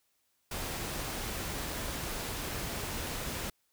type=noise; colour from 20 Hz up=pink; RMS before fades=-37 dBFS; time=0.51-3.5 s; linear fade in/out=5 ms; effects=white hiss -75 dBFS RMS until 3.72 s